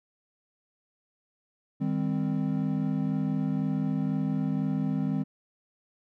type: chord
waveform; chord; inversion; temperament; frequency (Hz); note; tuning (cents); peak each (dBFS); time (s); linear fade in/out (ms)
triangle; C minor; first; equal with one note detuned; 155.56 / 199.54 / 261.6; Eb3 / G3 / C4; 0 / +31 / 0; -28; 1.8-5.24; 20
effects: none